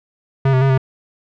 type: tone with pitch steps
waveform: square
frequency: 135.2 / 129.9 / 135.6 / 131.8 Hz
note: C#3 / C3 / C#3 / C3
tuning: -43 / -12 / -38 / +13 cents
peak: -12 dBFS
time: 0.45-0.778 s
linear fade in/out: 5 ms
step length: 82 ms
effects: low-pass 2000 Hz 12 dB/octave